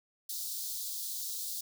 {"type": "high-pass noise", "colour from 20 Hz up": "white", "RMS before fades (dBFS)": -38, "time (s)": [0.29, 1.61], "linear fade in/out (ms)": 5, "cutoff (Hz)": 3700, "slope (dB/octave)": 48, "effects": []}